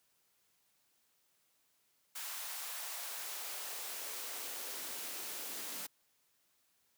white noise with high-pass filter sweep, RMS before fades -43 dBFS, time 2.15-5.87 s, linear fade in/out 10 ms, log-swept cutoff 980 to 210 Hz, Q 1.2, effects white hiss -75 dBFS RMS until 6.97 s + high-pass 60 Hz 12 dB/octave

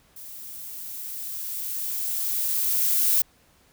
violet noise with level ramp, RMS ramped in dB -41 to -20 dBFS, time 0.16-3.22 s, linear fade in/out 5 ms, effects pink hiss -60 dBFS RMS until 3.72 s

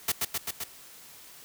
white noise with echo, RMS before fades -26 dBFS, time 0.08-0.12 s, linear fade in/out 5 ms, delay 130 ms, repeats 4, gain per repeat -2 dB, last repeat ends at 0.64 s, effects white hiss -50 dBFS RMS until 1.44 s

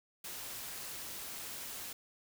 white noise, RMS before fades -44 dBFS, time 0.24-1.93 s, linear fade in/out 5 ms, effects none

